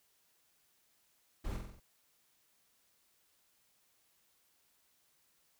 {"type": "noise with echo", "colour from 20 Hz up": "brown", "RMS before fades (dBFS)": -38, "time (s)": [1.44, 1.57], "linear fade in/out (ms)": 10, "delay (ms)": 46, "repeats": 5, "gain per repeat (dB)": -4, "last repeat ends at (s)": 1.8, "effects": ["white hiss -73 dBFS RMS until 5.59 s"]}